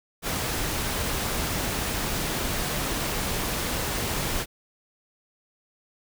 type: noise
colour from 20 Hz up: pink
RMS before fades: -28 dBFS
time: 0.22-4.46 s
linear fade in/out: 50 ms
effects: none